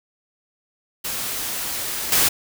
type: noise with level steps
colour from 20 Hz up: white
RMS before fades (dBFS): -27 / -17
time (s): 1.04-2.29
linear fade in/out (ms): 10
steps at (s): 2.12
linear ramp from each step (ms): 2
effects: none